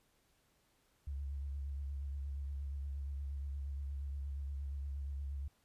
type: tone with vibrato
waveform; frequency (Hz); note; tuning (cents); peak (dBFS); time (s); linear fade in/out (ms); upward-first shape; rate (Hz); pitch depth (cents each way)
sine; 69.7; C#2; +10; -38; 1.07-5.48; 5; triangle; 8.5; 53
effects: pink hiss -74 dBFS RMS until 5.64 s + resampled to 32000 Hz